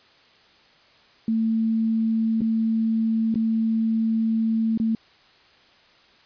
sine tone with dropouts, 223.7 Hz, A3, 29 cents sharp, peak -19 dBFS, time 1.28-4.95 s, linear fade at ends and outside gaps 2 ms, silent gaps 2.408-2.416 / 3.343-3.356 / 4.776-4.799 s, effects white hiss -55 dBFS RMS until 6.25 s + resampled to 11025 Hz

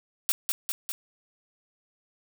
blue noise with echo, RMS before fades -24 dBFS, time 0.29-0.32 s, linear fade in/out 0 ms, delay 200 ms, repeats 3, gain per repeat -3 dB, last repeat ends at 0.92 s, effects none

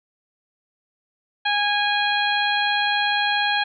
harmonic tone, 823 Hz, G#5, 16 cents flat, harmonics 1 / 2 / 3 / 4 / 5, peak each -23 / -23 / -27 / -26 / -29 dBFS, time 1.45-3.64 s, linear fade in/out 10 ms, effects none

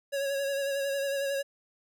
square tone with vibrato, 554.4 Hz, C#5, in tune, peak -29 dBFS, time 0.12-1.43 s, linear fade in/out 20 ms, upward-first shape sine, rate 11 Hz, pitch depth 30 cents each way, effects none

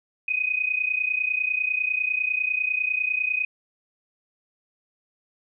sine tone pair together, 2489 / 2519 Hz, D#7 / D#7, 0 / +21 cents, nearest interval unison, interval 21 cents, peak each -25 dBFS, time 0.28-3.45 s, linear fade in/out 5 ms, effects none

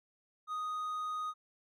triangle tone, 1244.5 Hz, D#6, in tune, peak -33 dBFS, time 0.47-1.34 s, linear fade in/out 50 ms, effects none

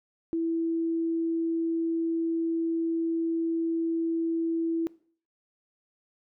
sine tone, 330 Hz, E4, 2 cents sharp, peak -25 dBFS, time 0.33-4.87 s, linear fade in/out 0 ms, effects noise-tail reverb RT60 0.5 s tail -21 dB re dry

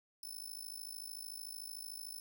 15% pulse tone with amplitude modulation, 5270 Hz, E8, 1 cent flat, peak -35 dBFS, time 0.23-2.2 s, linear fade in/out 2 ms, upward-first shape sine, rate 53.4 Hz, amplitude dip 95%, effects none

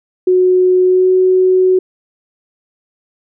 sine tone with pitch glide, 367 to 371.3 Hz, F#4 to F#4, -14 to +6 cents, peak -7 dBFS, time 0.27-1.79 s, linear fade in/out 5 ms, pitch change +20 cents, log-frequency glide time 0.83-1.1 s, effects none

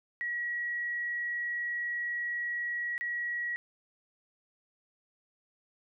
sine tone with dropouts, 1916 Hz, A#6, 47 cents sharp, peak -31 dBFS, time 0.21-3.56 s, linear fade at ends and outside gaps 0 ms, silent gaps 2.979-3.01 s, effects none

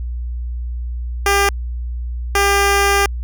10% pulse tone bursts at uneven times, 400 Hz, G4, 35 cents sharp, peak -4 dBFS, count 2, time 1.26-1.49 / 2.35-3.06 s, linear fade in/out 2 ms, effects added 60 Hz sine -21 dBFS peak until 3.23 s

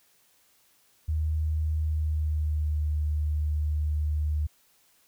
sine tone with pitch glide, 77.78 to 75.57 Hz, D#2 to D#2, 0 to -50 cents, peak -24 dBFS, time 1.08-4.47 s, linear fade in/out 10 ms, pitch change -50 cents, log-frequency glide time 1.78-2.83 s, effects white hiss -64 dBFS RMS until 5.07 s

